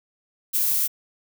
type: noise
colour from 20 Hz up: violet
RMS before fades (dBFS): -22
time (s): 0.53-0.88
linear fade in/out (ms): 20
effects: none